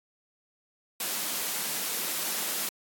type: high-pass noise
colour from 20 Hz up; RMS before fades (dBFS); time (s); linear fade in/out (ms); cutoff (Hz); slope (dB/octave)
white; -31; 1-2.69; 2; 150; 96
effects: AAC 64 kbps